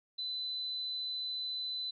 sine tone, 4013 Hz, B7, 27 cents sharp, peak -35 dBFS, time 0.18-1.91 s, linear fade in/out 10 ms, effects none

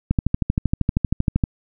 click train, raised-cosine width 5 ms, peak -5 dBFS, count 18, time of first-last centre 0.11-1.438 s, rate 12.8 Hz, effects none

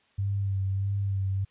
sine tone with vibrato, 98 Hz, G2, in tune, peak -25 dBFS, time 0.18-1.45 s, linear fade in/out 10 ms, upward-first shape sine, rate 1.6 Hz, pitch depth 31 cents each way, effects white hiss -65 dBFS RMS until 1.5 s + resampled to 8000 Hz

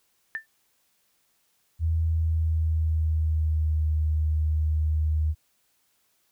sine tone with exponential decay, 1778 Hz, A6, 18 cents sharp, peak -24 dBFS, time 0.35-0.46 s, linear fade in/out 0 ms, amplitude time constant 22 ms
sine tone with pitch glide, 81.2 to 77.4 Hz, E2 to D#2, -26 to -9 cents, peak -21 dBFS, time 1.79-5.35 s, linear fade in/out 50 ms, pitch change -83 cents, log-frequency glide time 2.05-3.88 s
effects white hiss -69 dBFS RMS until 6.31 s

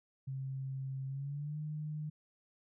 sine tone with pitch glide, 133.9 to 152.04 Hz, C3 to D#3, +40 to -40 cents, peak -37 dBFS, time 0.27-2.1 s, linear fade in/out 10 ms, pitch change +220 cents, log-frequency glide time 1.07-1.58 s, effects none

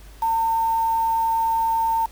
sine tone with quantisation, 905 Hz, A5, 48 cents sharp, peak -18 dBFS, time 0.22-2.06 s, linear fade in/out 5 ms, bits 6, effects added 50 Hz sine -42 dBFS peak until 2.11 s + pink hiss -50 dBFS RMS until 2.11 s

